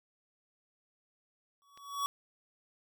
square tone with exponential growth, 1128 Hz, C#6, 30 cents sharp, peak -29 dBFS, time 1.62-2.06 s, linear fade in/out 0 ms, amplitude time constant 94 ms
click, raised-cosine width 0.2 ms, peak -37 dBFS, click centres 1.775 s
effects none

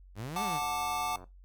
sawtooth exponential two-way sweep, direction up then down, 94 to 219.6 to 130.6 Hz, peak -33 dBFS, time 0.15-0.61 s, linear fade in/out 50 ms, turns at 0.43 s
square chord, D major, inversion first, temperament equal with one note detuned, 731.5 / 880 / 1174.7 Hz, F#5 / A5 / D6, -20 / 0 / 0 cents, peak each -36 dBFS, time 0.36-1.16 s, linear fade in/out 2 ms
click train, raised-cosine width 1 ms, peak -35 dBFS, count 57, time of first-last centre 0.62-1.241 s, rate 90.2 Hz
effects noise-tail reverb RT60 0.2 s tail -17 dB re dry + added 46 Hz sine -51 dBFS peak until 1.44 s

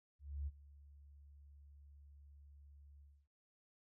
sine tone with ADSR envelope, 71.3 Hz, C#2, 49 cents sharp, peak -38 dBFS, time 0.19-3.28 s, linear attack 280 ms, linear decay 35 ms, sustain -20 dB, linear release 270 ms, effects noise-tail reverb RT60 0.1 s tail -26 dB re dry

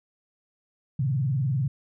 sine tone with vibrato, 133.1 Hz, C3, 30 cents sharp, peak -22 dBFS, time 0.99-1.68 s, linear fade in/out 5 ms, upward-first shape sine, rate 20 Hz, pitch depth 260 cents each way, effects none

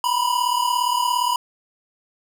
square tone pair together, 962.7 / 1000 Hz, B5 / B5, -45 / +21 cents, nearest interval minor second, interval 66 cents, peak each -22 dBFS, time 0.04-1.36 s, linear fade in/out 2 ms, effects none

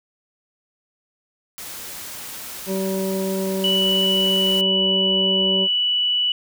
white noise, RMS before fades -34 dBFS, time 1.58-4.61 s, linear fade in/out 0 ms
harmonic tone, 191.4 Hz, G3, 41 cents flat, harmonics 1 / 2 / 3 / 5, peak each -24 / -25 / -28 / -38 dBFS, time 2.66-5.68 s, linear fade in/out 50 ms
sine tone, 2957 Hz, F#7, 2 cents flat, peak -17 dBFS, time 3.64-6.32 s, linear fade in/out 2 ms
effects none

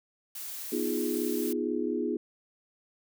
blue noise, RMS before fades -39 dBFS, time 0.35-1.53 s, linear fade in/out 5 ms
sine chord, F half-diminished seventh, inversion second, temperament equal, 246.9 / 311.1 / 349.2 / 415.3 Hz, Cb4 / Eb4 / F4 / Ab4, 0 / 0 / 0 / 0 cents, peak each -33 dBFS, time 0.72-2.17 s, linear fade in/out 5 ms
effects none

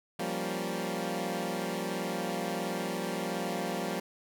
15% pulse chord, G half-diminished seventh, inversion third, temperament equal, 174.61 / 196 / 233.1 / 277.2 Hz, F3 / G3 / Bb3 / Db4, 0 / 0 / 0 / 0 cents, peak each -30 / -30 / -31 / -35 dBFS, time 0.19-4 s, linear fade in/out 5 ms, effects none

